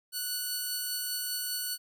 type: tone pair together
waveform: 10% pulse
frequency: 1480 / 4435 Hz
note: F#6 / C#8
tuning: 0 / 0 cents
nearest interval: octave + perfect fifth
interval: 1900 cents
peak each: -31 / -26 dBFS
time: 0.12-1.78 s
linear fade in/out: 50 ms
effects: none